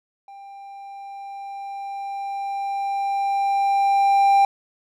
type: tone with level ramp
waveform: triangle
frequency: 793 Hz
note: G5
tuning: 20 cents sharp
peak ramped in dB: -37 to -10 dBFS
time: 0.28-4.45 s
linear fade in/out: 2 ms
effects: none